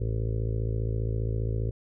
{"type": "harmonic tone", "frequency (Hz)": 55, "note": "A1", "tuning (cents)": 0, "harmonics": [1, 2, 3, 4, 5, 6, 7, 8, 9, 10], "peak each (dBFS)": [-30, -28, -42, -46, -46, -47, -40, -41, -44, -51], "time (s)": [0, 1.71], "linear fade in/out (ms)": 10, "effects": []}